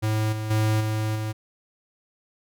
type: tone with level steps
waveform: square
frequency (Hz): 108.5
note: A2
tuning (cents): -24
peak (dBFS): -22 / -28 / -20 / -24 / -27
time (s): 0.02-1.33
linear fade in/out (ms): 20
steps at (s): 0.32 / 0.5 / 0.8 / 1.15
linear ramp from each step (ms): 10
effects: none